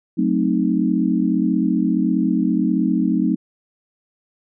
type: chord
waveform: sine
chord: F# diminished seventh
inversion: none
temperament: equal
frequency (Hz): 185 / 220 / 261.6 / 311.1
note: F#3 / A3 / C4 / Eb4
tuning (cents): 0 / 0 / 0 / 0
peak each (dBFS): -21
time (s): 0.17-3.36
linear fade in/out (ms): 20
effects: none